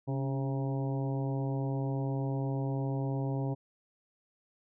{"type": "harmonic tone with a mistuned harmonic", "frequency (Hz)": 134.8, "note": "C#3", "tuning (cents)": -48, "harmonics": [1, 2, 3, 4, 5, 6, 7], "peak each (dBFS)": [-31, -37, -41, -43, -45, -47, -48], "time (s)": [0.07, 3.55], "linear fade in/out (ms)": 20, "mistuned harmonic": 2, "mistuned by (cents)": 54, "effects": []}